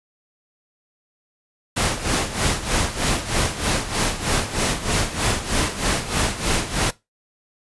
pink noise with tremolo, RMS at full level -19 dBFS, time 1.76-6.91 s, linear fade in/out 10 ms, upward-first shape sine, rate 3.2 Hz, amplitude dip 75%, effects noise-tail reverb RT60 0.2 s tail -19 dB re dry + resampled to 24000 Hz

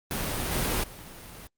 pink noise with level steps, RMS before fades -30 / -27 / -44 dBFS, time 0.11-1.47 s, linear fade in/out 0 ms, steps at 0.51 / 0.83 s, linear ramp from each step 10 ms, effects Opus 32 kbps

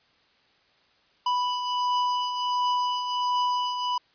square beating tone pair, 987.8 / 989.2 Hz, B5 / B5, 0 / +3 cents, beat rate 1.4 Hz, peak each -34 / -25 dBFS, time 1.26-3.98 s, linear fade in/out 5 ms, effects white hiss -63 dBFS RMS until 4.14 s + resampled to 11025 Hz

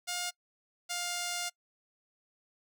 5% pulse tone pair in turn, 710 / 704.7 Hz, F5 / F5, +28 / +15 cents, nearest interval unison, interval 13 cents, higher first, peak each -22 dBFS, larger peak neither, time 0.07-0.31 / 0.89-1.5 s, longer second, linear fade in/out 20 ms, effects noise-tail reverb RT60 0.1 s tail -25 dB re dry

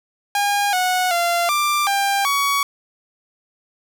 sawtooth tone with pitch steps, 812 / 734 / 690 / 1183 / 796 / 1125 Hz, G#5 / F#5 / F5 / D6 / G5 / C#6, -39 / -14 / -21 / +12 / +26 / +25 cents, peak -13 dBFS, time 0.35-2.63 s, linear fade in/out 2 ms, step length 380 ms, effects none

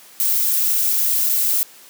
violet noise with dropouts, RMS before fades -18 dBFS, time 0.2-1.63 s, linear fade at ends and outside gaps 0 ms, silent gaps 1.292-1.296 s, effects white hiss -45 dBFS RMS until 1.89 s + high-pass 200 Hz 12 dB/octave

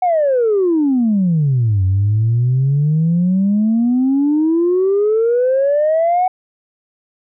sine exponential two-way sweep, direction down then up, 748 to 92.5 to 748 Hz, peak -10 dBFS, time 0.02-6.28 s, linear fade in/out 5 ms, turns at 1.84 s, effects tanh soft clip ceiling -8 dBFS

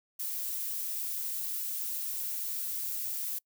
violet noise, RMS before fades -35 dBFS, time 0.19-3.39 s, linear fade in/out 10 ms, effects noise-tail reverb RT60 0.1 s tail -26 dB re dry

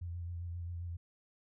sine tone with vibrato, 86.3 Hz, F2, 20 cents flat, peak -38 dBFS, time 0.01-0.97 s, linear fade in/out 10 ms, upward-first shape sine, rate 7.5 Hz, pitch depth 31 cents each way, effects none

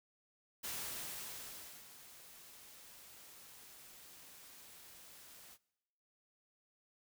white noise with ADSR envelope, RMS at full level -42 dBFS, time 0.63-5.58 s, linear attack 17 ms, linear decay 1200 ms, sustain -15 dB, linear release 50 ms, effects noise-tail reverb RT60 1.0 s tail -23 dB re dry

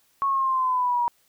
sine exponential sweep, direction down, 1108.7 to 950 Hz, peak -20 dBFS, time 0.22-1.08 s, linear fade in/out 0 ms, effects white hiss -64 dBFS RMS until 1.28 s

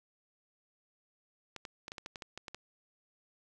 clicks, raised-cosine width 0.2 ms, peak -25 dBFS, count 11, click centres 1.563 / 1.652 / 1.881 / 1.919 / 1.982 / 2.061 / 2.158 / 2.222 / 2.376 / 2.482 / 2.546 s, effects none

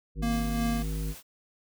harmonic tone, 52.4 Hz, G#1, 16 cents sharp, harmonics 1 / 3 / 5 / 7 / 9, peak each -30 / -35 / -42 / -48 / -47 dBFS, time 0.15-1.15 s, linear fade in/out 50 ms
square tone with tremolo, 233.1 Hz, A#3, in tune, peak -27 dBFS, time 0.22-0.83 s, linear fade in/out 10 ms, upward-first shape sine, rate 2.8 Hz, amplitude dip 45%
white noise, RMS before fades -46 dBFS, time 0.29-1.23 s, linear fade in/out 50 ms
effects none

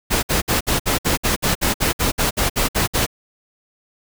pink noise bursts, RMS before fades -18 dBFS, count 16, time 0.1-3.065 s, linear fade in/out 20 ms, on 130 ms, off 59 ms, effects none

